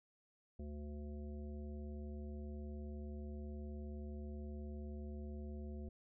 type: harmonic tone with a mistuned harmonic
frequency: 73.42 Hz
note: D2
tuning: in tune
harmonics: 1 / 3 / 5 / 7 / 9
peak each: -45 / -50 / -55 / -60 / -63 dBFS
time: 0.59-5.89 s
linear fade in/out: 5 ms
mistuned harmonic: 9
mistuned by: +29 cents
effects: none